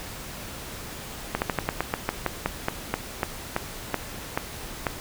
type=slowing click train; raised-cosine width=0.5 ms; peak=-8 dBFS; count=17; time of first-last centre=1.35-4.868 s; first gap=69 ms; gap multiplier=1.14; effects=pink hiss -38 dBFS RMS until 5 s